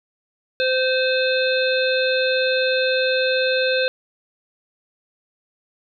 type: harmonic tone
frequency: 517 Hz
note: C5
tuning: 21 cents flat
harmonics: 1 / 3 / 5 / 7 / 8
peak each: -19 / -24 / -26 / -27 / -28 dBFS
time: 0.6-3.88 s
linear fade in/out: 0 ms
effects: none